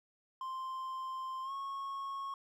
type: tone with pitch glide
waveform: triangle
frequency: 1046.5 to 1096 Hz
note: C6 to C#6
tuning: 0 to -20 cents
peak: -36 dBFS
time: 0.41-2.34 s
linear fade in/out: 2 ms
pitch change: +80 cents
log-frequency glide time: 1.43-1.52 s
effects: none